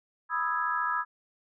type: chord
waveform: sine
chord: E major seventh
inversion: second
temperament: equal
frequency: 987.8 / 1244.5 / 1318.5 / 1661.2 Hz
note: B5 / D#6 / E6 / G#6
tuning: 0 / 0 / 0 / 0 cents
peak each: -32 dBFS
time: 0.29-1.05 s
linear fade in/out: 50 ms
effects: none